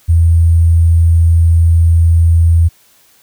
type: tone with sample-and-hold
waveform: sine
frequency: 83.3 Hz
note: E2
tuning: 19 cents sharp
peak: -5 dBFS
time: 0.08-2.69 s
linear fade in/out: 20 ms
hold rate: 8820 Hz
effects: white hiss -49 dBFS RMS until 3.22 s

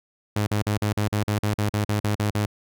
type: tone bursts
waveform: sawtooth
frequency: 104.5 Hz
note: G#2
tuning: 11 cents sharp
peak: -17 dBFS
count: 14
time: 0.36-2.459 s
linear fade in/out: 5 ms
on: 110 ms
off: 43 ms
effects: none

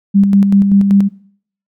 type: tone with tremolo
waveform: sine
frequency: 198.5 Hz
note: G3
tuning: 22 cents sharp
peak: -5 dBFS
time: 0.14-1.09 s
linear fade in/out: 20 ms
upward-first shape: square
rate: 5.2 Hz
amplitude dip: 40%
effects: noise-tail reverb RT60 0.6 s tail -21 dB re dry

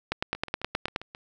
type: two click trains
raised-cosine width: 0.3 ms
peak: -24 / -10 dBFS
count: 7 / 9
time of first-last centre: 0.35-1.149 / 0.12-0.961 s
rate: 7.51 / 9.51 Hz
effects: none

